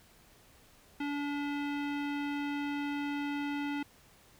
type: tone with low-pass filter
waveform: square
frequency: 287.5 Hz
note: D4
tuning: 37 cents flat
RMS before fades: -35 dBFS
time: 1-3.83 s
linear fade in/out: 5 ms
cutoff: 2700 Hz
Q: 1.8
effects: pink hiss -61 dBFS RMS until 4.39 s